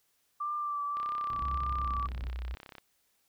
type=tone with vibrato; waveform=sine; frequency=1174.7 Hz; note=D6; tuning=in tune; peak=-31 dBFS; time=0.4-2.07 s; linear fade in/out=10 ms; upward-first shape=triangle; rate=1.7 Hz; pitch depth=31 cents each way
type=click train; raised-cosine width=0.3 ms; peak=-30 dBFS; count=61; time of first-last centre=0.97-2.783 s; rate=33.1 Hz
type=low-pass noise; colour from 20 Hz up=white; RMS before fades=-46 dBFS; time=1.3-2.29 s; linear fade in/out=0 ms; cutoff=120 Hz; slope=12 dB/octave
type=tone with pitch glide; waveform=sine; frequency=66.8 to 60.55 Hz; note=C2 to B1; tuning=+36 to -34 cents; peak=-34 dBFS; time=1.42-2.55 s; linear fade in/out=0 ms; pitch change=-170 cents; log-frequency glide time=1.62-2.25 s
effects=white hiss -73 dBFS RMS until 3.28 s